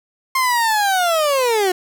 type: linear sweep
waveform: 30% pulse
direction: down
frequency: 1063 to 355.7 Hz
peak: -12 dBFS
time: 0.35-1.72 s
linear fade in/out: 5 ms
effects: 7-bit